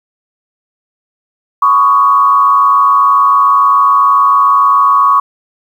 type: tone with frequency modulation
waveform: sine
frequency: 1119 Hz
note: C#6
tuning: 16 cents sharp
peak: -5 dBFS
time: 1.62-5.2 s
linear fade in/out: 5 ms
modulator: 107 Hz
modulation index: 0.75
effects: 7-bit